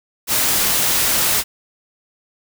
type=noise; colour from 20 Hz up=white; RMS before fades=-17 dBFS; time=0.27-1.44 s; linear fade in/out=50 ms; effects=none